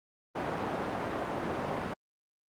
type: band-pass noise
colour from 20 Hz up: white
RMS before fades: -34 dBFS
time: 0.35-1.94 s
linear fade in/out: 10 ms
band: 100 to 920 Hz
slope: 12 dB/octave
effects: Opus 32 kbps